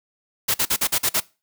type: noise bursts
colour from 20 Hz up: white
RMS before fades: -20 dBFS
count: 7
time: 0.48-1.204 s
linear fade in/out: 10 ms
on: 64 ms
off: 46 ms
effects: noise-tail reverb RT60 0.3 s tail -22 dB re dry